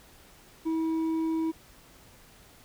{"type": "tone with hard clipping", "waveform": "sine", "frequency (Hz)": 323, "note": "E4", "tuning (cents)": -35, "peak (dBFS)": -27, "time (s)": [0.65, 1.52], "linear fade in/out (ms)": 20, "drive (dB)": 4, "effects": ["pink hiss -55 dBFS RMS until 2.64 s"]}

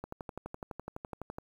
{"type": "click train", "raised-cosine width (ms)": 1, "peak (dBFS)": -25, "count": 17, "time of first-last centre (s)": [0.04, 1.385], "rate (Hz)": 11.9, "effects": ["9-bit"]}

